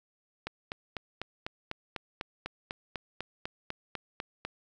click train, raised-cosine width 0.3 ms, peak -19 dBFS, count 17, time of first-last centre 0.47-4.45 s, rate 4.02 Hz, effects none

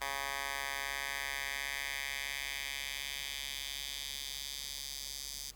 10% pulse tone with high-pass filter sweep, 138.59 Hz, C#3, in tune, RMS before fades -40 dBFS, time 0.01-5.51 s, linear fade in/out 5 ms, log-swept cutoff 1200 to 5100 Hz, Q 1.7, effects added 50 Hz sine -55 dBFS peak until 5.55 s + pink hiss -61 dBFS RMS until 5.55 s

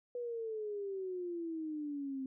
sine exponential sweep, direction down, 491.2 to 261.6 Hz, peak -37 dBFS, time 0.15-2.26 s, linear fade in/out 2 ms, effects none

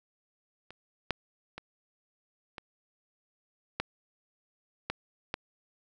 clicks, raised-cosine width 0.3 ms, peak -30 / -12 / -24 / -24 / -13 / -15 / -15 dBFS, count 7, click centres 0.706 / 1.107 / 1.58 / 2.582 / 3.8 / 4.9 / 5.341 s, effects none

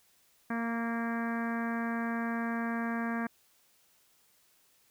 harmonic tone with a mistuned harmonic, 231.3 Hz, A#3, 13 cents flat, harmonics 1 / 2 / 3 / 4 / 5 / 6 / 7 / 8 / 9 / 10, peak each -32 / -44 / -41 / -44 / -42 / -48 / -40 / -46 / -51 / -52 dBFS, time 0.5-3.27 s, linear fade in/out 5 ms, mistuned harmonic 4, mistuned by +15 cents, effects white hiss -67 dBFS RMS until 4.9 s

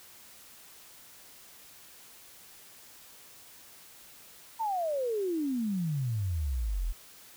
sine exponential sweep, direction down, 932.3 to 38.05 Hz, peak -28 dBFS, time 4.59-6.93 s, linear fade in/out 20 ms, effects white hiss -53 dBFS RMS until 7.36 s

